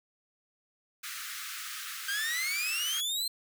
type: high-pass noise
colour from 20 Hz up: pink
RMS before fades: -40 dBFS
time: 1.03-3.01 s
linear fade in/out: 10 ms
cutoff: 1200 Hz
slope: 96 dB/octave
type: exponential sweep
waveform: sawtooth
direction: up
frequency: 1568 to 4186 Hz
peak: -27 dBFS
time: 2.08-3.28 s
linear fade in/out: 5 ms
effects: none